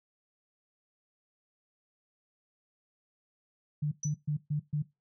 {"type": "tone bursts", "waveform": "sine", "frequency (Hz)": 148.7, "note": "D3", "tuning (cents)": 22, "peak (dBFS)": -27, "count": 5, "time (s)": [3.82, 4.825], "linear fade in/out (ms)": 10, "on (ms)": 97, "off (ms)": 130}
{"type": "tone with exponential decay", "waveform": "sine", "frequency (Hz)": 5970, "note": "F#8", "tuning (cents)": 15, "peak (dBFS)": -31, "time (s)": [4.03, 4.16], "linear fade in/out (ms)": 5, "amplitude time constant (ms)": 28}
{"effects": ["noise-tail reverb RT60 0.2 s tail -18 dB re dry"]}